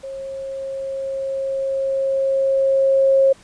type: tone with level ramp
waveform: sine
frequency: 540 Hz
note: C#5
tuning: 45 cents flat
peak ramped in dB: -28 to -10 dBFS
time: 0.03-3.33 s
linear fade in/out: 10 ms
effects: pink hiss -49 dBFS RMS until 3.43 s + resampled to 22050 Hz